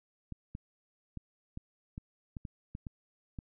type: clicks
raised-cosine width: 5 ms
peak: -28 dBFS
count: 10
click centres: 0.323 / 0.551 / 1.173 / 1.574 / 1.979 / 2.368 / 2.452 / 2.751 / 2.868 / 3.388 s
effects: none